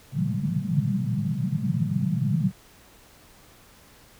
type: band-pass noise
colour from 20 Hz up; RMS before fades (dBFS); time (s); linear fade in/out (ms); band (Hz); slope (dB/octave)
white; -25; 0.12-2.52; 50; 110 to 210; 96
effects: pink hiss -53 dBFS RMS until 4.19 s